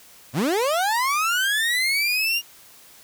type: linear sweep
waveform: 30% pulse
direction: up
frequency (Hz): 106.6 to 2846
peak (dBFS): -17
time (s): 0.33-2.42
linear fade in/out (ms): 50
effects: white hiss -49 dBFS RMS until 3.03 s